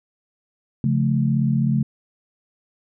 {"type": "chord", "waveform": "sine", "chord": "Db augmented", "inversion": "none", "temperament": "equal with one note detuned", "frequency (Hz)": [138.59, 174.61, 217.9], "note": ["Db3", "F3", "A3"], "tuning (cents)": [0, 0, -17], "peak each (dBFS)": [-19, -25, -21], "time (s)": [0.84, 1.83], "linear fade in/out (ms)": 2, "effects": []}